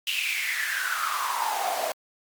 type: noise with high-pass filter sweep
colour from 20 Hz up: pink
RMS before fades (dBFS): -28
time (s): 0.07-1.92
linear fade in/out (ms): 2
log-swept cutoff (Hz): 2900 to 610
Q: 8.3
effects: Opus 48 kbps